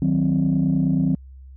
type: chord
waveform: sine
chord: C diminished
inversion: first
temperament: equal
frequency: 155.56 / 185 / 261.6 Hz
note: Eb3 / Gb3 / C4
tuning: 0 / 0 / 0 cents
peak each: -20 dBFS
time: 0.02-1.15 s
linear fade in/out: 2 ms
effects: tanh soft clip ceiling -11 dBFS + added 66 Hz sine -39 dBFS peak until 1.56 s